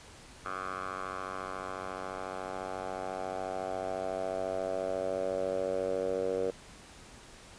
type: tone with band-pass filter sweep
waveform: 10% pulse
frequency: 94.1 Hz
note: F#2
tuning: 30 cents sharp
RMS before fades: -35 dBFS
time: 0.45-6.51 s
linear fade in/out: 10 ms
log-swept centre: 1200 to 490 Hz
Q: 4.4
effects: pink hiss -52 dBFS RMS until 7.58 s + resampled to 22050 Hz